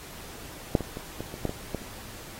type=clicks; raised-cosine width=2 ms; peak=-6 / -19 / -23 / -20 / -25 / -13 / -18 / -16 / -29 dBFS; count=9; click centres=0.752 / 0.807 / 0.971 / 1.206 / 1.341 / 1.453 / 1.494 / 1.747 / 1.818 s; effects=pink hiss -44 dBFS RMS until 2.39 s + AAC 48 kbps